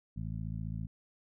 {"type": "harmonic tone", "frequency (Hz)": 55, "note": "A1", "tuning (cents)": 0, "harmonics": [1, 2, 3, 4], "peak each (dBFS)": [-41, -39, -40, -46], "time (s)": [0.16, 0.87], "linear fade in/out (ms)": 10, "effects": []}